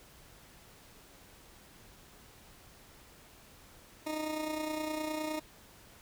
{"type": "tone with amplitude modulation", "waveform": "20% pulse", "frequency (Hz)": 309.2, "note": "D#4", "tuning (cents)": -11, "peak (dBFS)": -27, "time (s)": [4.06, 5.4], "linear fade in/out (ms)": 10, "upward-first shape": "sine", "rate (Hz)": 29.7, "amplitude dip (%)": 50, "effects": ["pink hiss -57 dBFS RMS until 6.01 s"]}